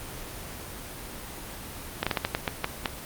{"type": "slowing click train", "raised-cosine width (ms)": 0.3, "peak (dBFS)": -8, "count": 9, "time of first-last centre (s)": [2.03, 2.858], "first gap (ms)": 36, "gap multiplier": 1.29, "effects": ["pink hiss -39 dBFS RMS until 3.05 s", "Opus 24 kbps"]}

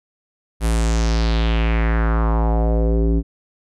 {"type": "tone with low-pass filter sweep", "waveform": "square", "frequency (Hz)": 56, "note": "A1", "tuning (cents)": 31, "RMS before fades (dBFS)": -17, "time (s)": [0.6, 3.23], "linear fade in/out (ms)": 50, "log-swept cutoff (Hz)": [11000, 300], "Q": 2.8, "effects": []}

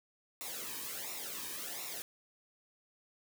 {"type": "noise with flanger", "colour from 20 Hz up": "white", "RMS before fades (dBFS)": -42, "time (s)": [0.41, 2.02], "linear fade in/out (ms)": 0, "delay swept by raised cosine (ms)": [0.63, 1.48], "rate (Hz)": 1.4, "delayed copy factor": -0.75, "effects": []}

